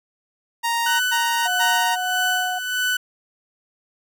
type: tone bursts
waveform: sawtooth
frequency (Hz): 932.3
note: A#5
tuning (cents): 0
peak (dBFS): -16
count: 3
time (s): 0.63-1.96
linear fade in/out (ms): 20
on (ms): 370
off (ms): 110
type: tone with tremolo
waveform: 30% pulse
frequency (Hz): 1495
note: F#6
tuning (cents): +17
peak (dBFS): -16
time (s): 0.86-2.97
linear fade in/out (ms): 5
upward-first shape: sine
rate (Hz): 1.6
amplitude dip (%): 60
type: tone with pitch glide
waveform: sine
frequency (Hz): 724 to 732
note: F#5 to F#5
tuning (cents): -38 to -19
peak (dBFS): -24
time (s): 1.45-2.59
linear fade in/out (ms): 10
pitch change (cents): +19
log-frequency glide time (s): 1.77-1.99
effects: none